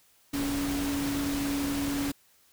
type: tone in noise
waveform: sine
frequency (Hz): 281.8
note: C#4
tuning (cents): +29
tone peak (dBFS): -28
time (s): 0.33-2.12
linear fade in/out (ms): 10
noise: pink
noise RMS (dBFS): -35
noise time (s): 0.33-2.12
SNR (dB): +4
effects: white hiss -63 dBFS RMS until 2.52 s